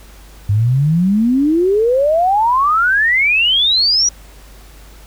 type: exponential sweep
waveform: sine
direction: up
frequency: 98 to 5900 Hz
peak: -10 dBFS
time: 0.49-4.09 s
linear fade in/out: 5 ms
effects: added 50 Hz sine -38 dBFS peak until 5.06 s + pink hiss -44 dBFS RMS until 5.06 s